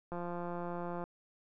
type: click train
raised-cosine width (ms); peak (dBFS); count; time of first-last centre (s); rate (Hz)
1; -27; 161; 0.12-1.04; 174
effects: none